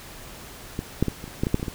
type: clicks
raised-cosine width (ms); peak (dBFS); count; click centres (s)
3; -14 / -6 / -11 / -23 / -27 / -9 / -11 / -6 / -22 / -15 / -16; 11; 0.791 / 1.026 / 1.083 / 1.241 / 1.279 / 1.435 / 1.469 / 1.544 / 1.597 / 1.629 / 1.682
effects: pink hiss -42 dBFS RMS until 1.74 s